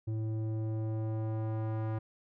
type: tone with low-pass filter sweep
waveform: square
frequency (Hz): 110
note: A2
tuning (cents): 0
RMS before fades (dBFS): -34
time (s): 0.07-1.99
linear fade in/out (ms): 10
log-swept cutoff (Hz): 300 to 1200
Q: 0.93
effects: none